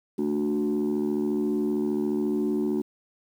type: chord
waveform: sine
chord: D major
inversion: second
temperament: equal with one note detuned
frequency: 220 / 293.7 / 368.5 Hz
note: A3 / D4 / F#4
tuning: 0 / 0 / -7 cents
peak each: -26 dBFS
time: 0.18-2.82 s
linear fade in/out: 10 ms
effects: tanh soft clip ceiling -19 dBFS + 9-bit